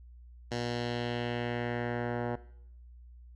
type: tone with low-pass filter sweep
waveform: 10% pulse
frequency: 120 Hz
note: B2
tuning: 49 cents flat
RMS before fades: -34 dBFS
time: 0.51-2.36 s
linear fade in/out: 10 ms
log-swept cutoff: 5500 to 1200 Hz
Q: 1.7
effects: noise-tail reverb RT60 0.7 s tail -18 dB re dry + added 60 Hz sine -49 dBFS peak until 3.35 s